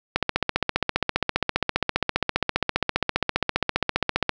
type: click train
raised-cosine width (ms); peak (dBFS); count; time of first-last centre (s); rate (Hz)
0.3; -4; 63; 0.16-4.293; 15
effects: none